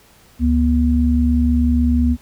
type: tone pair together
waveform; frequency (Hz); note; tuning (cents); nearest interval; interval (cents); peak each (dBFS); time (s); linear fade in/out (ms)
sine; 71.95 / 242; D2 / B3; -35 / -35; octave + major sixth; 2100; -15; 0.39-2.17; 50
effects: pink hiss -50 dBFS RMS until 2.21 s